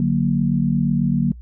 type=chord; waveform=sine; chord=D augmented; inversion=none; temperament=equal; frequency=146.83 / 185 / 233.1 Hz; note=D3 / F#3 / A#3; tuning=0 / 0 / 0 cents; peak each=-20 dBFS; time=0-1.32 s; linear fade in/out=2 ms; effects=noise-tail reverb RT60 0.1 s tail -26 dB re dry + added 60 Hz sine -35 dBFS peak until 1.41 s